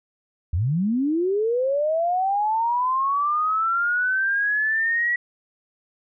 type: linear sweep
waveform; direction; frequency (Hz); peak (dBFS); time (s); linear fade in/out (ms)
sine; up; 73.42 to 1939; -19; 0.53-5.16; 5
effects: none